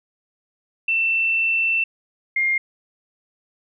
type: tone pair in turn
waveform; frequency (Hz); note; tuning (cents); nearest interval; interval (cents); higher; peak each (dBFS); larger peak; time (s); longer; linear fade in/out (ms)
sine; 2679 / 2121; E7 / C7; +27 / +23; major third; 404; first; -17; neither; 0.88-1.84 / 2.36-2.58; first; 5
effects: none